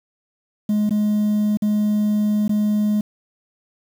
sine tone with dropouts, 210 Hz, G#3, 19 cents sharp, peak -13 dBFS, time 0.69-3.01 s, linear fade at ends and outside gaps 5 ms, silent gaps 0.894-0.907 / 1.572-1.621 / 2.48-2.493 s, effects tanh soft clip ceiling -15 dBFS + 7-bit

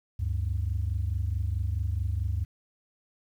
sine tone pair together, 73 / 97.64 Hz, D2 / G2, -10 / -6 cents, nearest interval perfect fourth, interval 504 cents, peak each -28 dBFS, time 0.19-2.45 s, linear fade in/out 10 ms, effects tanh soft clip ceiling -20 dBFS + 10-bit

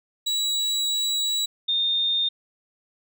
35% pulse / sine tone pair in turn, 3899 / 3646 Hz, B7 / A#7, -23 / -39 cents, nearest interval minor second, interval 116 cents, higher first, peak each -20 dBFS, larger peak neither, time 0.26-1.46 / 1.68-2.29 s, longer first, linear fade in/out 10 ms, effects none

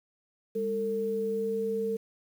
sine tone pair together, 202.4 / 449.8 Hz, G#3 / A4, -44 / +38 cents, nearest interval octave + major second, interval 1382 cents, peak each -35 / -28 dBFS, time 0.55-1.97 s, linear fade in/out 10 ms, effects 9-bit

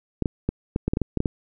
clicks, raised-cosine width 3 ms, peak -9 dBFS, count 11, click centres 0.223 / 0.258 / 0.49 / 0.761 / 0.88 / 0.935 / 0.971 / 1.017 / 1.173 / 1.204 / 1.258 s, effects none

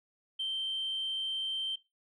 sine tone, 3126 Hz, G7, 6 cents flat, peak -30 dBFS, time 0.39-1.76 s, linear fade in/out 10 ms, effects noise-tail reverb RT60 0.2 s tail -18 dB re dry + tanh soft clip ceiling -28 dBFS

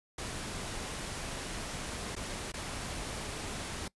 pink noise with dropouts, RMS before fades -39 dBFS, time 0.18-3.88 s, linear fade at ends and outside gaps 5 ms, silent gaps 2.154-2.163 / 2.52-2.538 s, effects noise-tail reverb RT60 0.1 s tail -23 dB re dry + resampled to 24000 Hz

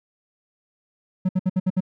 triangle tone bursts, 185 Hz, F#3, in tune, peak -15 dBFS, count 6, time 1.25-1.806 s, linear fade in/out 10 ms, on 41 ms, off 62 ms, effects none

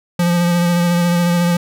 square tone with vibrato, 173.7 Hz, F3, 9 cents flat, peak -13 dBFS, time 0.19-1.57 s, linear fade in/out 5 ms, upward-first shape sine, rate 14 Hz, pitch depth 21 cents each way, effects none

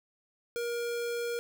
square tone, 473.4 Hz, A#4, 27 cents sharp, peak -32 dBFS, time 0.56-1.39 s, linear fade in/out 0 ms, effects none

